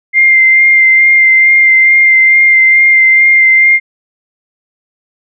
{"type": "tone with vibrato", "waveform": "sine", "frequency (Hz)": 2098, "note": "C7", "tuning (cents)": 4, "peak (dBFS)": -3, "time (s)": [0.13, 3.8], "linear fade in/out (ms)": 50, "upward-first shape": "sine", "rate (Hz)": 2.3, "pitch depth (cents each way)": 16, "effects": []}